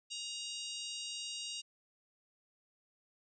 harmonic tone, 943 Hz, A#5, 20 cents sharp, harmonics 3 / 4 / 5 / 6 / 7 / 8 / 9, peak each -44 / -46 / -48 / -50 / -51 / -52 / -53 dBFS, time 0.1-1.62 s, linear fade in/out 20 ms, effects none

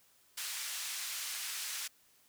white band-pass noise, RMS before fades -40 dBFS, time 0.37-1.88 s, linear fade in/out 10 ms, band 1500 to 9700 Hz, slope 12 dB/octave, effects white hiss -67 dBFS RMS until 2.28 s

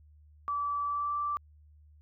sine tone with pitch glide, 1155 to 1169.1 Hz, D6 to D6, -29 to -8 cents, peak -29 dBFS, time 0.48-1.37 s, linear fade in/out 0 ms, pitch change +21 cents, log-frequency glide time 0.85-1.16 s, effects added 75 Hz sine -55 dBFS peak until 2.01 s

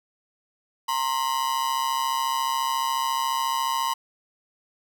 45% pulse ring-modulated tone, 990 Hz, B5, 4 cents sharp, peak -20 dBFS, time 0.88-3.94 s, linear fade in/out 10 ms, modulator 67.1 Hz, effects none

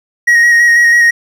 triangle tone with vibrato, 1887 Hz, A#6, 21 cents sharp, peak -3 dBFS, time 0.27-1.11 s, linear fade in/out 10 ms, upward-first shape square, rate 6.1 Hz, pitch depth 17 cents each way, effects none

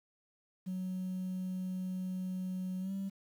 sine tone with pitch glide, 185 to 194.53 Hz, F#3 to G3, 0 to -13 cents, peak -33 dBFS, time 0.66-3.1 s, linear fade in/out 20 ms, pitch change +87 cents, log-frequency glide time 2.8-2.92 s, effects tanh soft clip ceiling -33 dBFS + 10-bit

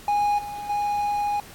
triangle tone with level steps, 824 Hz, G#5, 14 cents flat, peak -17 / -29 / -20 dBFS, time 0.08-1.4 s, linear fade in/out 2 ms, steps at 0.38 / 0.69 s, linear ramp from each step 10 ms, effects pink hiss -45 dBFS RMS until 1.54 s + AAC 64 kbps

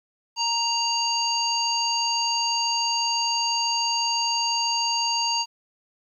harmonic tone, 933 Hz, A#5, 1 cent sharp, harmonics 1 / 3 / 5 / 7, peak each -26 / -29 / -25 / -31 dBFS, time 0.36-5.46 s, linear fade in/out 50 ms, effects 10-bit

